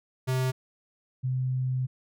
square / sine tone pair in turn, 129.4 / 128.65 Hz, C3 / C3, -19 / -29 cents, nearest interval unison, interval 10 cents, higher first, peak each -25 dBFS, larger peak neither, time 0.27-0.52 / 1.23-1.87 s, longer second, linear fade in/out 20 ms, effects none

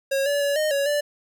square tone with pitch steps, 545 / 573 / 568 / 615 / 560 / 585 Hz, C#5 / D5 / C#5 / D#5 / C#5 / D5, -29 / -43 / +42 / -20 / +18 / -7 cents, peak -21 dBFS, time 0.11-1.01 s, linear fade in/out 10 ms, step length 150 ms, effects none

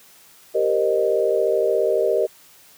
sine chord, C minor seventh, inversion second, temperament equal with one note detuned, 392 / 466.2 / 523.3 / 615.8 Hz, G4 / Bb4 / C5 / Eb5, 0 / 0 / 0 / -18 cents, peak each -22 / -21 / -26 / -21 dBFS, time 0.54-2.27 s, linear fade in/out 20 ms, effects white hiss -50 dBFS RMS until 2.77 s + high-pass 80 Hz 12 dB/octave

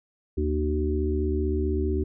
harmonic tone with a mistuned harmonic, 75.6 Hz, D#2, 49 cents flat, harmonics 1 / 3 / 4 / 5, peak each -25 / -33 / -31 / -28 dBFS, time 0.37-2.04 s, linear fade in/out 10 ms, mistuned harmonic 3, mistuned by +47 cents, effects none

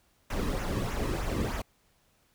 brown noise with flanger, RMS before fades -31 dBFS, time 0.3-1.62 s, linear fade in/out 5 ms, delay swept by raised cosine 0.22 to 1.42 ms, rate 3.2 Hz, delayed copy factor -0.6, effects pink hiss -68 dBFS RMS until 2.34 s

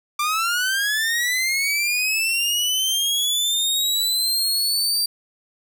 sawtooth linear sweep, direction up, 1174.7 to 4699 Hz, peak -16 dBFS, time 0.19-5.06 s, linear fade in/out 5 ms, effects none

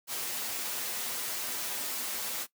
white noise with comb filter, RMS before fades -35 dBFS, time 0.07-2.47 s, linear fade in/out 50 ms, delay 8.2 ms, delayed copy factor +0.6, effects noise-tail reverb RT60 0.1 s tail -18 dB re dry + high-pass 200 Hz 12 dB/octave

